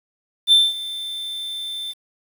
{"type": "tone with ADSR envelope", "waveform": "triangle", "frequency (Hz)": 3554, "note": "A7", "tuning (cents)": 17, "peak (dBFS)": -7, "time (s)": [0.47, 1.94], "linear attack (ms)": 50, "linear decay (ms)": 210, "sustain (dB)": -18, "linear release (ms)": 36, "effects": ["7-bit"]}